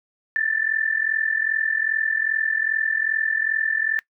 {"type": "tone with amplitude modulation", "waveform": "sine", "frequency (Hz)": 1768, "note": "A6", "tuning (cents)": 8, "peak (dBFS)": -16, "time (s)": [0.36, 3.99], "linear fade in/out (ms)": 0, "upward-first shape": "sine", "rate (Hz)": 42.5, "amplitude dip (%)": 85, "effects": ["noise-tail reverb RT60 0.1 s tail -22 dB re dry"]}